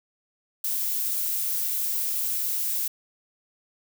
violet noise, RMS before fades -27 dBFS, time 0.64-2.88 s, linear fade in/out 5 ms, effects none

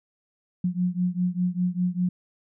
sine beating tone pair, 177.5 / 182.5 Hz, F3 / F#3, +28 / -24 cents, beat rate 5 Hz, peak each -25 / -26 dBFS, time 0.64-2.09 s, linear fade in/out 5 ms, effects none

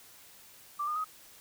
sine tone with pitch steps, 1174 / 1216.1 / 1259.7 Hz, D6 / D#6 / D#6, -1 / -40 / +21 cents, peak -30 dBFS, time 0.79-1.045 s, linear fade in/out 10 ms, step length 85 ms, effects white hiss -55 dBFS RMS until 1.4 s

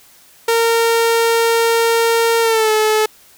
sawtooth tone with pitch glide, 460 to 431.7 Hz, A#4 to A4, -23 to -33 cents, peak -8 dBFS, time 0.48-3.06 s, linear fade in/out 5 ms, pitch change -110 cents, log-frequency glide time 2.41-2.71 s, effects white hiss -47 dBFS RMS until 3.37 s

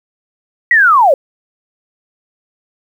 sine linear sweep, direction down, 1967 to 507 Hz, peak -5 dBFS, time 0.71-1.14 s, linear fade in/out 2 ms, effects 7-bit

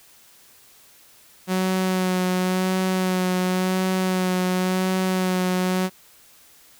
sawtooth tone with vibrato, 185 Hz, F#3, in tune, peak -16 dBFS, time 1.47-5.9 s, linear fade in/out 50 ms, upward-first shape sine, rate 0.93 Hz, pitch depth 19 cents each way, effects white hiss -52 dBFS RMS until 6.79 s

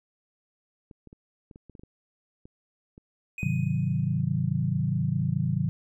clicks, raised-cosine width 3 ms, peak -34 dBFS, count 11, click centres 0.912 / 1.073 / 1.129 / 1.512 / 1.559 / 1.697 / 1.752 / 1.795 / 1.835 / 2.455 / 2.979 s
triangle tone with exponential decay, 2500 Hz, D#7, 8 cents sharp, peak -31 dBFS, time 3.38-4.21 s, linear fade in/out 2 ms, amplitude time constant 180 ms
sine chord, Ab dominant seventh, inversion none, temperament equal with one note detuned, 102.4 / 130.81 / 155.56 / 185 Hz, Ab2 / C3 / Eb3 / Gb3, -24 / 0 / 0 / 0 cents, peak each -32 / -28 / -28 / -30 dBFS, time 3.43-5.69 s, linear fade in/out 0 ms
effects none

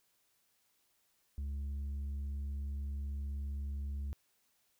sine tone with tanh clipping, 70.3 Hz, C#2, 25 cents sharp, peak -37 dBFS, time 1.38-4.13 s, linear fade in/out 0 ms, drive 4 dB, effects white hiss -75 dBFS RMS until 4.79 s

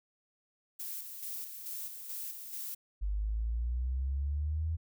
violet noise with tremolo, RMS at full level -40 dBFS, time 0.79-2.75 s, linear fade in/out 10 ms, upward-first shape square, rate 2.3 Hz, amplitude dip 45%
sine exponential sweep, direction up, 49 to 82.41 Hz, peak -30 dBFS, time 3.01-4.77 s, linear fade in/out 20 ms
effects none

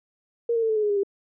sine tone with pitch steps, 468.7 / 457.7 / 447 / 436.6 / 426.3 / 416.4 / 406.6 / 397.1 Hz, A#4 / A#4 / A4 / A4 / G#4 / G#4 / G#4 / G4, +9 / -32 / +27 / -13 / +45 / +5 / -37 / +22 cents, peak -20 dBFS, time 0.49-1.034 s, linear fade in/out 5 ms, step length 68 ms, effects none

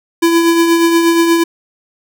square tone with tremolo, 335.2 Hz, E4, 29 cents sharp, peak -7 dBFS, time 0.22-1.44 s, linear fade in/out 10 ms, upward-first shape triangle, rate 8.4 Hz, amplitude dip 45%, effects none

